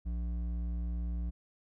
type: tone with hard clipping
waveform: sine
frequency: 58.9 Hz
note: A#1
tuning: 19 cents sharp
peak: -34 dBFS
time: 0.05-1.31 s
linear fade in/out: 20 ms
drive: 8 dB
effects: none